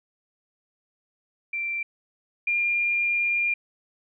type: tone pair in turn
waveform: sine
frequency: 2354 / 2403 Hz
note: D7 / D7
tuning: +3 / +39 cents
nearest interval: unison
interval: 36 cents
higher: second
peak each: -26 / -21 dBFS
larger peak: second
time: 1.53-1.83 / 2.47-3.54 s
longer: second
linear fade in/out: 5 ms
effects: none